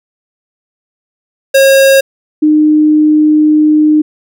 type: tone pair in turn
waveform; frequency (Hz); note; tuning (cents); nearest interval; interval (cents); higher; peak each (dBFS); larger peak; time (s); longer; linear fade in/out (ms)
square / sine; 542 / 305; C#5 / D#4; -39 / -34; minor seventh; 995; first; -4; neither; 1.54-2.01 / 2.42-4.02; second; 10
effects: none